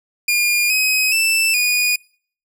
sawtooth tone with pitch steps, 2420 / 2530 / 2654 / 2459 Hz, D#7 / D#7 / E7 / D#7, -49 / +28 / +11 / -21 cents, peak -11 dBFS, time 0.28-1.96 s, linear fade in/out 5 ms, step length 420 ms, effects noise-tail reverb RT60 0.5 s tail -25 dB re dry

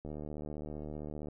click train, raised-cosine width 2 ms, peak -29 dBFS, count 94, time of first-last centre 0.05-1.285 s, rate 75.3 Hz, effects none

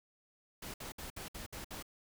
pink noise bursts, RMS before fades -45 dBFS, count 7, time 0.62-1.826 s, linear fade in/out 5 ms, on 120 ms, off 61 ms, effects none

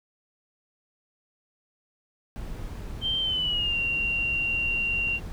brown noise, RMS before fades -36 dBFS, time 2.36-5.32 s, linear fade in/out 0 ms
sine tone with pitch glide, 3136 to 2762 Hz, G7 to F7, 0 to -20 cents, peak -24 dBFS, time 3.01-5.2 s, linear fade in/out 50 ms, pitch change -220 cents, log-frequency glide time 3.2-3.77 s
effects none

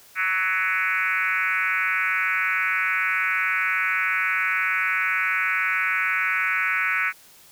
sine tone with frequency modulation, 1864.7 Hz, A#6, in tune, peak -20 dBFS, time 0.15-7.13 s, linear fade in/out 50 ms, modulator 186 Hz, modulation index 3.1, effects white hiss -51 dBFS RMS until 7.51 s

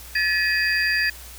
sine tone cluster, 1726 / 1904 / 2515 / 4748 Hz, A6 / A#6 / D#7 / D8, -34 / +36 / +18 / +18 cents, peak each -21 / -26 / -26 / -27 dBFS, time 0.15-1.1 s, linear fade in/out 5 ms, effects added 60 Hz sine -42 dBFS peak until 1.38 s + white hiss -42 dBFS RMS until 1.38 s

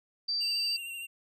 sine tone, 4662 Hz, D8, 14 cents flat, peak -28 dBFS, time 0.28-0.77 s, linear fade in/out 10 ms
square tone with vibrato, 2760 Hz, F7, 21 cents flat, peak -38 dBFS, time 0.4-1.07 s, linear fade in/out 20 ms, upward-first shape sine, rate 13 Hz, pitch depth 28 cents each way
effects none

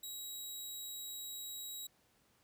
15% pulse tone, 3852 Hz, B7, 44 cents flat, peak -36 dBFS, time 0.03-1.87 s, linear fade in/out 5 ms, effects pink hiss -72 dBFS RMS until 2.43 s + high-pass 60 Hz 12 dB/octave

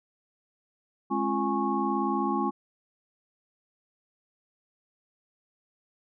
sine tone cluster, 210.1 / 268.9 / 345 / 831 / 1098 Hz, G#3 / C4 / F4 / G#5 / C#6, +20 / +47 / -21 / +1 / -17 cents, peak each -31 dBFS, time 1.1-2.51 s, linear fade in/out 20 ms, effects none

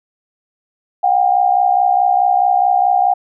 sine tone pair together, 725.3 / 790 Hz, F#5 / G5, -35 / +13 cents, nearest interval minor second, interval 148 cents, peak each -13 dBFS, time 1.03-3.14 s, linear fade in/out 10 ms, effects none

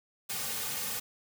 white noise with comb filter, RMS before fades -35 dBFS, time 0.29-1 s, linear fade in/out 10 ms, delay 3 ms, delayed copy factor -0.85, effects none

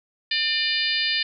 harmonic tone with a mistuned harmonic, 600 Hz, D5, 37 cents sharp, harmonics 3 / 4 / 5 / 6 / 7 / 8, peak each -28 / -28 / -28 / -28 / -28 / -28 dBFS, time 0.31-1.23 s, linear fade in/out 5 ms, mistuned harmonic 5, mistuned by -32 cents, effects none

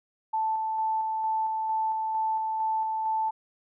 sine tone with tremolo, 880 Hz, A5, in tune, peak -24 dBFS, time 0.33-3.31 s, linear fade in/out 10 ms, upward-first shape square, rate 2.2 Hz, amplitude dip 25%, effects none

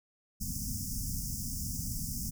pink band-stop noise, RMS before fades -36 dBFS, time 0.4-2.31 s, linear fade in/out 20 ms, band 260 to 5100 Hz, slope 96 dB/octave, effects none

